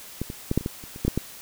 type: clicks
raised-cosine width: 3 ms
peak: -14 / -20 / -10 / -7 / -24 / -13 / -28 / -26 / -11 / -8 / -10 dBFS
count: 11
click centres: 0.216 / 0.301 / 0.514 / 0.576 / 0.61 / 0.661 / 0.839 / 0.961 / 1.05 / 1.08 / 1.176 s
effects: white hiss -43 dBFS RMS until 1.41 s